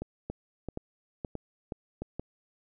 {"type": "two click trains", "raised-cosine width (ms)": 2, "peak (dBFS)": [-21, -22], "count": [5, 4], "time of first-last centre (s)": [[0.3, 2.196], [0.02, 2.02]], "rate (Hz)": [2.11, 1.5], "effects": []}